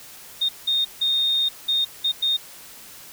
sine tone bursts at uneven times, 3682 Hz, A#7, 22 cents flat, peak -18 dBFS, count 6, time 0.41-0.49 / 0.67-0.85 / 1.01-1.49 / 1.68-1.85 / 2.04-2.12 / 2.22-2.37 s, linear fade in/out 10 ms, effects white hiss -43 dBFS RMS until 3.12 s

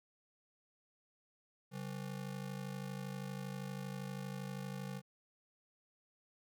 square ring-modulated tone, 163.4 Hz, E3, 15 cents flat, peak -39 dBFS, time 1.71-5.02 s, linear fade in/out 50 ms, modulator 26.3 Hz, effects none

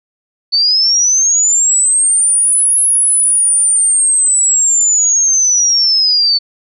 sine linear two-way sweep, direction up then down, 4467 to 10620 to 4467 Hz, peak -8 dBFS, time 0.52-6.39 s, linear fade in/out 20 ms, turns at 2.8 s, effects none

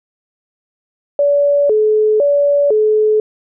sine tone with vibrato, 496 Hz, B4, 7 cents sharp, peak -9 dBFS, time 1.19-3.2 s, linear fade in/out 2 ms, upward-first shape square, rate 0.99 Hz, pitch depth 250 cents each way, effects none

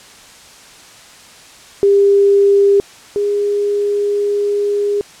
sine tone pair in turn, 400 / 408.9 Hz, G4 / G#4, +35 / -27 cents, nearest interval unison, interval 38 cents, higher second, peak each -7 / -13 dBFS, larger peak first, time 1.83-2.8 / 3.16-5.01 s, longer second, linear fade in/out 0 ms, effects white hiss -40 dBFS RMS until 5.2 s + low-pass 8000 Hz 12 dB/octave

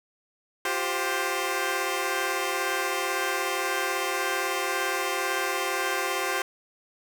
10% pulse chord, F suspended second, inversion none, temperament equal with one note detuned, 354.3 / 392 / 523.3 Hz, F4 / G4 / C5, +25 / 0 / 0 cents, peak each -23 / -21 / -22 dBFS, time 0.65-6.42 s, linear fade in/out 2 ms, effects none

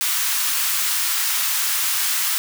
white high-pass noise, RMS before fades -21 dBFS, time 0.01-2.38 s, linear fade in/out 0 ms, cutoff 1000 Hz, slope 24 dB/octave, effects none

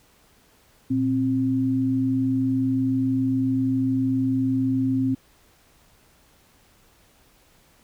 sine tone pair together, 116.6 / 263.7 Hz, A#2 / C4, +1 / +14 cents, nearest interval octave + major second, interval 1413 cents, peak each -27 / -20 dBFS, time 0.9-5.15 s, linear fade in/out 10 ms, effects pink hiss -58 dBFS RMS until 7.83 s

